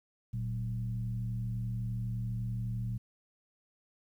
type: tone with frequency modulation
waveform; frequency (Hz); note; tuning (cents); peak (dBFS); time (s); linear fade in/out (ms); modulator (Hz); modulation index
sine; 116.54; A#2; 0; -32; 0.33-2.98; 10; 71.8; 0.63
effects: 11-bit